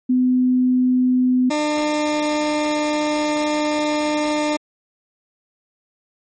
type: tone pair in turn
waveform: sine / 20% pulse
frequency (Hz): 252.8 / 300.6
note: B3 / D4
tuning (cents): +41 / +40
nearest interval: minor third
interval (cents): 299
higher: second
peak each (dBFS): -13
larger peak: neither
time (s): 0.09-1.5 / 1.5-4.57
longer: second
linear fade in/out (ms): 10
effects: MP3 32 kbps